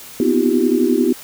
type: tone cluster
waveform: sine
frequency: 244.2 / 255.3 / 317.1 / 351.5 / 389.8 Hz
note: B3 / C4 / D#4 / F4 / G4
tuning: -19 / -42 / +33 / +11 / -10 cents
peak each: -19 dBFS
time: 0.2-1.13 s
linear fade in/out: 2 ms
effects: white hiss -37 dBFS RMS until 1.23 s